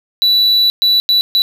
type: tone bursts at uneven times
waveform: triangle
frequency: 3951 Hz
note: B7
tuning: in tune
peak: -7 dBFS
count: 4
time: 0.22-0.7 / 0.82-1 / 1.09-1.21 / 1.35-1.42 s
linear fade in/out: 0 ms
effects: none